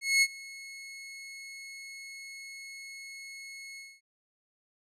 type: tone with ADSR envelope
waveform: sawtooth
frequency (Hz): 2181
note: C#7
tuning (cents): -29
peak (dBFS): -16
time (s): 0.01-4.01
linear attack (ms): 210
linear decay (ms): 50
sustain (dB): -23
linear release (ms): 230
effects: low-pass 10000 Hz 12 dB/octave